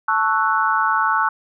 sine chord, F# minor seventh, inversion first, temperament equal, 880 / 1108.7 / 1318.5 / 1480 Hz, A5 / C#6 / E6 / F#6, 0 / 0 / 0 / 0 cents, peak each -21 dBFS, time 0.08-1.29 s, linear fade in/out 5 ms, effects none

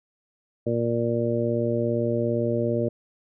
harmonic tone, 117.5 Hz, A#2, 14 cents sharp, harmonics 1 / 2 / 3 / 4 / 5, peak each -28 / -28 / -28 / -28 / -28 dBFS, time 0.66-2.89 s, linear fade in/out 10 ms, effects none

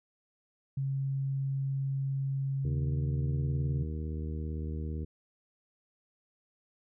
sine tone, 136.2 Hz, C#3, 30 cents flat, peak -29 dBFS, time 0.77-3.83 s, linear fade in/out 5 ms
harmonic tone, 77.78 Hz, D#2, in tune, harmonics 1 / 2 / 3 / 4 / 5 / 6, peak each -34 / -40 / -44 / -46 / -48 / -50 dBFS, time 2.64-5.05 s, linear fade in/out 10 ms
effects none

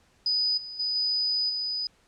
sine tone with level steps, 4978 Hz, D#8, in tune, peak -22 / -36 / -25 / -23 / -27 dBFS, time 0.26-1.87 s, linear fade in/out 2 ms, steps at 0.57 / 0.79 / 0.95 / 1.49 s, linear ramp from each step 10 ms, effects pink hiss -63 dBFS RMS until 2.07 s + low-pass 8000 Hz 12 dB/octave

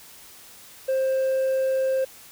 sine tone with hard clipping, 528 Hz, C5, 16 cents sharp, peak -21 dBFS, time 0.88-2.05 s, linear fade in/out 10 ms, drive 2 dB, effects white hiss -47 dBFS RMS until 2.31 s

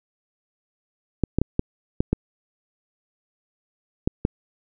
clicks, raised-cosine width 3 ms, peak -6 dBFS, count 8, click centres 1.237 / 1.386 / 1.416 / 1.594 / 2.005 / 2.13 / 4.075 / 4.251 s, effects none

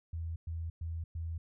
sine tone bursts, 82.41 Hz, E2, in tune, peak -35 dBFS, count 4, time 0.13-1.38 s, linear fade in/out 5 ms, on 230 ms, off 110 ms, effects none

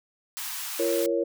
white high-pass noise, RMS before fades -34 dBFS, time 0.37-1.06 s, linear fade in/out 0 ms, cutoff 800 Hz, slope 48 dB/octave
sine chord, Bb minor, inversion second, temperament equal with one note detuned, 340.5 / 466.2 / 554.4 Hz, F4 / Bb4 / Db5, -44 / 0 / 0 cents, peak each -27 dBFS, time 0.79-1.24 s, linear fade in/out 10 ms
effects none

